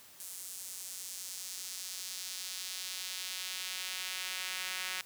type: tone with high-pass filter sweep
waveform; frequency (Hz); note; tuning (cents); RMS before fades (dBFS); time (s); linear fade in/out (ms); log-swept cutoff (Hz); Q
sawtooth; 185; F#3; 0; -41; 0.2-5.01; 0; 8600 to 2100; 1.1
effects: white hiss -56 dBFS RMS until 5.05 s + high-pass 60 Hz 12 dB/octave